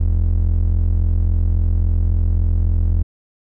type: ring-modulated tone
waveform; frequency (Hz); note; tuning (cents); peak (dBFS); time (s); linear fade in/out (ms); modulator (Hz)
triangle; 61.74; B1; 0; -8; 0-3.03; 10; 21.8
effects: none